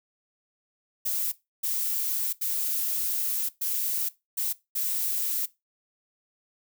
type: noise bursts at uneven times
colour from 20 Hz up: violet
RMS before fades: -28 dBFS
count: 6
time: 1.05-1.32 / 1.63-2.33 / 2.41-3.49 / 3.61-4.09 / 4.37-4.53 / 4.75-5.46 s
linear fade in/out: 10 ms
effects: noise-tail reverb RT60 0.2 s tail -18 dB re dry